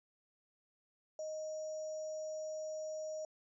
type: tone with sample-and-hold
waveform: sine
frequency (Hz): 622.3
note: D#5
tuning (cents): 0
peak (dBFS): -39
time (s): 1.19-3.25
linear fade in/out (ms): 2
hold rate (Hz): 6300
effects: resampled to 22050 Hz